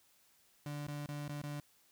35% pulse tone with dropouts, 146.3 Hz, D3, 6 cents flat, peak -38 dBFS, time 0.66-1.6 s, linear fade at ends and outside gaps 2 ms, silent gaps 0.868-0.881 / 1.061-1.087 / 1.282-1.293 / 1.418-1.436 s, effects white hiss -69 dBFS RMS until 1.91 s

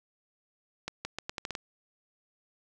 accelerating click train, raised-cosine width 0.2 ms, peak -17 dBFS, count 8, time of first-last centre 0.88-1.552 s, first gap 170 ms, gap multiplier 0.8, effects none

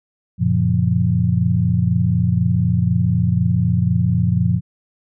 sine chord, Gb major seventh, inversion none, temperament equal, 92.5 / 116.54 / 138.59 / 174.61 Hz, Gb2 / Bb2 / Db3 / F3, 0 / 0 / 0 / 0 cents, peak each -20 / -18 / -23 / -18 dBFS, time 0.38-4.61 s, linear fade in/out 50 ms, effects none

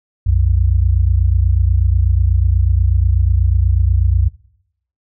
sine tone pair together, 61.91 / 90.1 Hz, B1 / F#2, +5 / -45 cents, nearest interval tritone, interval 650 cents, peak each -13 dBFS, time 0.26-4.29 s, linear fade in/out 10 ms, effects noise-tail reverb RT60 0.7 s tail -18 dB re dry

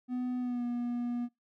triangle tone with pitch glide, 249.7 to 241.1 Hz, B3 to B3, +19 to -41 cents, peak -29 dBFS, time 0.08-1.29 s, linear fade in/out 50 ms, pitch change -60 cents, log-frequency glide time 0.39-0.64 s, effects noise-tail reverb RT60 0.2 s tail -24 dB re dry

